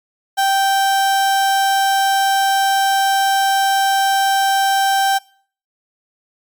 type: tone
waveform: 35% pulse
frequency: 782 Hz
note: G5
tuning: 4 cents flat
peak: -11 dBFS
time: 0.37-5.19 s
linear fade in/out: 20 ms
effects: noise-tail reverb RT60 0.5 s tail -23 dB re dry + MP3 96 kbps